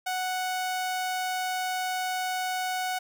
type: tone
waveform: sawtooth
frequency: 740 Hz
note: F#5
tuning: in tune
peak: -24 dBFS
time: 0.06-2.99 s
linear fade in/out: 10 ms
effects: none

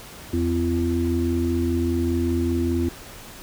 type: harmonic tone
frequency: 85 Hz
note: F2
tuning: 46 cents flat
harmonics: 1 / 3 / 4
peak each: -24 / -24 / -24 dBFS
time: 0.33-2.89 s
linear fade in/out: 5 ms
effects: pink hiss -41 dBFS RMS until 3.42 s

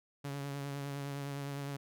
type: tone with vibrato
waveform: sawtooth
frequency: 140.7 Hz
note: C#3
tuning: 26 cents sharp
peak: -34 dBFS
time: 0.24-1.77 s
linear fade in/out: 10 ms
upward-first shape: triangle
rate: 9.8 Hz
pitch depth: 31 cents each way
effects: none

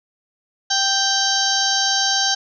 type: harmonic tone with a mistuned harmonic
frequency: 784 Hz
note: G5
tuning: in tune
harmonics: 1 / 2 / 4 / 5 / 6 / 7 / 8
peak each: -24 / -24 / -24 / -24 / -24 / -24 / -24 dBFS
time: 0.7-2.35 s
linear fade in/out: 10 ms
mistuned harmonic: 6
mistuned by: -22 cents
effects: none

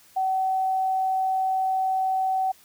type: tone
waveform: sine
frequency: 759 Hz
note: F#5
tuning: 44 cents sharp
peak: -21 dBFS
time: 0.16-2.52 s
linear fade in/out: 10 ms
effects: white hiss -55 dBFS RMS until 2.64 s

